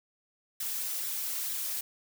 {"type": "noise with flanger", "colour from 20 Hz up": "blue", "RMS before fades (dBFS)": -34, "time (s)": [0.6, 1.81], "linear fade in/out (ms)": 5, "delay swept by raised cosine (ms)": [0.53, 3.93], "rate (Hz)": 2.2, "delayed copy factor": 0.5, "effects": []}